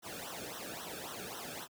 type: noise with flanger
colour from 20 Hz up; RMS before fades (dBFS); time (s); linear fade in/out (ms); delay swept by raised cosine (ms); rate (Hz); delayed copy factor
pink; -44; 0.02-1.68; 50; 0.42 to 1.03; 3.7; -1
effects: high-pass 60 Hz 12 dB/octave